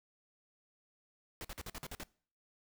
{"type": "noise bursts", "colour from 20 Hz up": "pink", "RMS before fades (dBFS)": -44, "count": 8, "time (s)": [1.41, 2.034], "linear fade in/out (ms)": 0, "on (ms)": 36, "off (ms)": 48, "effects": ["noise-tail reverb RT60 0.5 s tail -23 dB re dry"]}